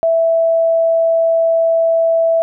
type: tone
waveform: sine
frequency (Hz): 659.3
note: E5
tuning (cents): 0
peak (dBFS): -10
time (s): 0.03-2.42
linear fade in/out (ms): 0
effects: none